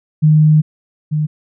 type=tone pair in turn; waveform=sine; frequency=153.8 / 152.47 Hz; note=D#3 / D#3; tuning=-20 / -35 cents; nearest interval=unison; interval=15 cents; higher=first; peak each=-6 / -13 dBFS; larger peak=first; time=0.22-0.62 / 1.11-1.27 s; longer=first; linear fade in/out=20 ms; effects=none